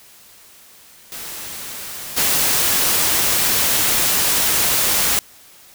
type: noise with level steps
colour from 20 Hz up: white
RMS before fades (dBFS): -31 / -17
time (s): 1.12-5.19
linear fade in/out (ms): 0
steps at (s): 2.16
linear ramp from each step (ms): 20
effects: white hiss -46 dBFS RMS until 5.74 s